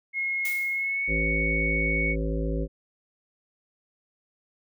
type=tone with pitch glide; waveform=sine; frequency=2162 to 2225 Hz; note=C#7 to C#7; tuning=-44 to +6 cents; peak=-25 dBFS; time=0.13-2.16 s; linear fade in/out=50 ms; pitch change=+50 cents; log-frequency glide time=0.72-1.07 s
type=noise with exponential decay; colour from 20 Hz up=blue; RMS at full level=-33 dBFS; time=0.45-0.96 s; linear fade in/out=1 ms; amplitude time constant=110 ms
type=harmonic tone; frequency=54.4 Hz; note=A1; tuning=19 cents flat; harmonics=1 / 3 / 5 / 7 / 9 / 10; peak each=-27 / -32 / -34 / -35 / -37 / -37 dBFS; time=1.07-2.68 s; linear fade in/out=50 ms
effects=none